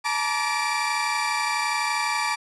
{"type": "tone cluster", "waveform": "30% pulse", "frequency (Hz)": [864, 945, 1159, 2350], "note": ["A5", "A#5", "D6", "D7"], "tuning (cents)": [-32, 23, -23, 1], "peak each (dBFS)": -26, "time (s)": [0.04, 2.36], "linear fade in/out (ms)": 20, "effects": ["resampled to 24000 Hz"]}